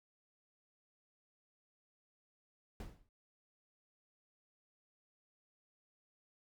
brown noise with exponential decay, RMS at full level -39 dBFS, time 2.8-3.09 s, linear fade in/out 2 ms, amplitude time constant 61 ms, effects none

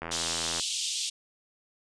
click train, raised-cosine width 0.5 ms, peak -20 dBFS, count 49, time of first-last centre 0.02-0.597 s, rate 83.2 Hz
pink band-pass noise, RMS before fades -32 dBFS, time 0.11-1.1 s, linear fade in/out 10 ms, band 2900 to 8800 Hz, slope 48 dB/octave
effects none

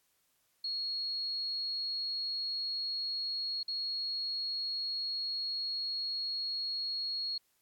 sine tone with dropouts, 4312 Hz, C#8, 49 cents flat, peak -33 dBFS, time 0.64-7.38 s, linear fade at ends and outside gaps 5 ms, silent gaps 3.631-3.68 s, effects white hiss -74 dBFS RMS until 7.61 s + AAC 64 kbps

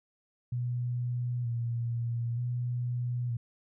sine tone with vibrato, 120 Hz, B2, 49 cents flat, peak -29 dBFS, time 0.52-3.37 s, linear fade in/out 5 ms, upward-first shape square, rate 0.54 Hz, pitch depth 33 cents each way, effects none

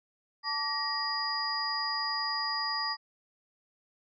sine tone cluster, 877 / 1147 / 1889 / 4879 Hz, A5 / D6 / A#6 / D#8, -6 / -41 / +22 / -35 cents, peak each -37 / -36 / -37 / -32 dBFS, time 0.43-2.97 s, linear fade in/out 50 ms, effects none

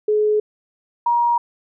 sine tone pair in turn, 424.1 / 948.8 Hz, G#4 / A#5, +36 / +30 cents, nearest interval octave + major second, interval 1394 cents, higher second, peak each -14 dBFS, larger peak neither, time 0.08-0.4 / 1.06-1.38 s, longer neither, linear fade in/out 5 ms, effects none

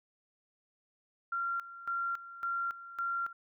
sine tone with tremolo, 1378 Hz, F6, 24 cents flat, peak -31 dBFS, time 1.32-3.33 s, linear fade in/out 5 ms, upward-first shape square, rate 1.8 Hz, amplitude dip 80%, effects none

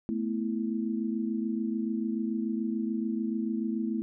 sine chord, A suspended second, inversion none, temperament equal, 220 / 246.9 / 329.6 Hz, A3 / B3 / E4, 0 / 0 / 0 cents, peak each -30 / -34 / -34 dBFS, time 0.09-4.02 s, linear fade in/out 0 ms, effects none

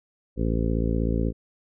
harmonic tone, 56.2 Hz, A1, 37 cents sharp, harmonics 1 / 2 / 3 / 4 / 5 / 6 / 7 / 8 / 9, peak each -25 / -29 / -30 / -30 / -31 / -38 / -34 / -36 / -36 dBFS, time 0.36-1.33 s, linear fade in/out 50 ms, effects none

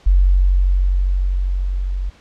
sine tone with level ramp, 46.25 Hz, F#1, in tune, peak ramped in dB -8 to -19 dBFS, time 0.06-2.1 s, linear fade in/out 10 ms, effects pink hiss -49 dBFS RMS until 2.2 s + low-pass 5000 Hz 12 dB/octave

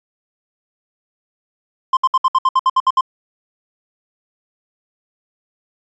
triangle tone bursts, 1046.5 Hz, C6, in tune, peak -8 dBFS, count 11, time 1.93-3.01 s, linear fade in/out 5 ms, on 40 ms, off 64 ms, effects resampled to 16000 Hz

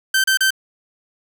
sawtooth tone bursts, 1551 Hz, G6, 19 cents flat, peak -10 dBFS, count 3, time 0.14-0.506 s, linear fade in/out 5 ms, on 100 ms, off 33 ms, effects none

